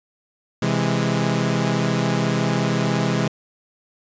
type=chord; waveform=sawtooth; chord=C augmented; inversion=none; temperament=equal with one note detuned; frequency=130.81 / 164.81 / 206.6 Hz; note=C3 / E3 / G#3; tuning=0 / 0 / -9 cents; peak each=-19 dBFS; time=0.62-3.28 s; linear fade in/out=5 ms; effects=resampled to 16000 Hz